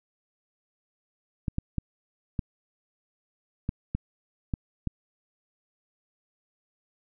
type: clicks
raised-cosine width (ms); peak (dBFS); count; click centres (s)
5; -15; 8; 1.482 / 1.584 / 1.783 / 2.392 / 3.691 / 3.95 / 4.538 / 4.873
effects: none